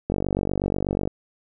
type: click train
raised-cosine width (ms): 2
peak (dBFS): -10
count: 48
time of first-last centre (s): 0.1-1.075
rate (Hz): 48.2
effects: none